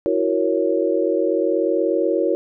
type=chord; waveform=sine; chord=F# dominant seventh; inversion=third; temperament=equal; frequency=329.6 / 370 / 466.2 / 554.4 Hz; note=E4 / F#4 / A#4 / C#5; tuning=0 / 0 / 0 / 0 cents; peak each=-22 dBFS; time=0.06-2.35 s; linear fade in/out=0 ms; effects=none